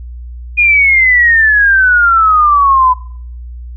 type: exponential sweep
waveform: sine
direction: down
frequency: 2457 to 1000 Hz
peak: -5 dBFS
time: 0.57-2.94 s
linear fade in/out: 20 ms
effects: noise-tail reverb RT60 0.6 s tail -23 dB re dry + added 60 Hz sine -24 dBFS peak until 3.76 s